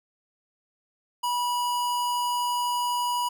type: tone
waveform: square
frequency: 974 Hz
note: B5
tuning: 24 cents flat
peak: -25 dBFS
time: 1.23-3.29 s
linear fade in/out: 10 ms
effects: none